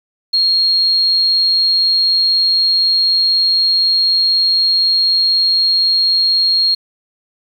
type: tone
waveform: sine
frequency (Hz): 4259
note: C8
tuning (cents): +30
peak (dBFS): -10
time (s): 0.33-6.75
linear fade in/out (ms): 10
effects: 7-bit